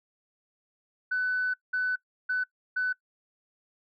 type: tone bursts at uneven times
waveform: sine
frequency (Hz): 1500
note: F#6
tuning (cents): +23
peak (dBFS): -24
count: 4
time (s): 1.11-1.54 / 1.73-1.96 / 2.29-2.44 / 2.76-2.93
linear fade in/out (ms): 10
effects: noise-tail reverb RT60 0.1 s tail -23 dB re dry + tanh soft clip ceiling -21 dBFS